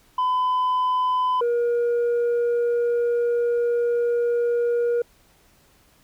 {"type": "tone pair in turn", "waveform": "sine", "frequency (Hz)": [1008, 475.7], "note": ["B5", "A#4"], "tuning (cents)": [35, 35], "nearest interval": "octave + minor second", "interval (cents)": 1300, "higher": "first", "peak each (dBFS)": -16, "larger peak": "neither", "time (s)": [[0.18, 1.41], [1.41, 5.02]], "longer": "second", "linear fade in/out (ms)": 5, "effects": ["tanh soft clip ceiling -18 dBFS", "pink hiss -58 dBFS RMS until 6.03 s"]}